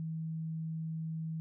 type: tone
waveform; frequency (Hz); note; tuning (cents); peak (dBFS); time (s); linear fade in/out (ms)
sine; 160.8; E3; -43; -35; 0-1.4; 0
effects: none